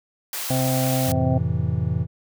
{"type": "high-pass noise", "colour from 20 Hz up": "white", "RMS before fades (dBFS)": -29, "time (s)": [0.33, 1.12], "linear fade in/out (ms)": 2, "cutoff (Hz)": 570, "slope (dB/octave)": 12}
{"type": "harmonic tone", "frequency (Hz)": 130, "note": "C3", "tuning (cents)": -11, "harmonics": [1, 2, 4, 5, 6], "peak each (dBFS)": [-22, -25, -28, -29, -30], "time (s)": [0.5, 1.38], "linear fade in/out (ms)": 5}
{"type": "chord", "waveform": "triangle", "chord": "F major seventh", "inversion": "none", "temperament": "just", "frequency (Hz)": [87.31, 109.13, 130.96, 163.7], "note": ["F2", "A2", "C3", "E3"], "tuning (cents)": [0, -14, 2, -12], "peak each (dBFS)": -24, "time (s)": [1.05, 2.07], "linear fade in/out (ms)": 50}
{"effects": []}